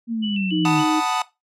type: linear sweep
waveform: sine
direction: down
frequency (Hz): 235.4 to 143.8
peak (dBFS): -21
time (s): 0.07-0.85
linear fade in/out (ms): 50
type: tone with vibrato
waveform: sine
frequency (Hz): 2819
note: F7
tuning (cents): +16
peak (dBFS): -27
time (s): 0.22-0.85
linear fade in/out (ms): 20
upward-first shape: square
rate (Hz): 3.5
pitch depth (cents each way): 86
type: tone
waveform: sine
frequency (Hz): 311.1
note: D#4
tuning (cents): 0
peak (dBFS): -19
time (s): 0.51-1.01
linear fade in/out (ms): 20
type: chord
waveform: 45% pulse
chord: B dominant seventh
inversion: second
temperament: equal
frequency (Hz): 740 / 880 / 987.8 / 1244.5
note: F#5 / A5 / B5 / D#6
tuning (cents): 0 / 0 / 0 / 0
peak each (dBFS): -25 / -25 / -29 / -25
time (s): 0.65-1.22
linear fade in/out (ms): 2
effects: noise-tail reverb RT60 0.2 s tail -17 dB re dry + low-pass 8000 Hz 12 dB/octave